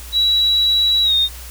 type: tone with pitch glide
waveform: sine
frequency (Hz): 3904 to 3685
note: B7 to A#7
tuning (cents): -21 to -21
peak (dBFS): -12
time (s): 0.12-1.29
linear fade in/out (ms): 50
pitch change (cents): -100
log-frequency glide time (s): 1.03-1.14
effects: added 60 Hz sine -33 dBFS peak until 1.5 s + white hiss -37 dBFS RMS until 1.5 s